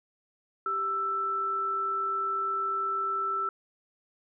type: tone pair together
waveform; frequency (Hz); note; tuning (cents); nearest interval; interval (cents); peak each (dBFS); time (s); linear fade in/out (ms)
sine; 392 / 1325.8; G4 / E6; 0 / +10; octave + major sixth; 2110; -39 / -27; 0.66-3.49; 2
effects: none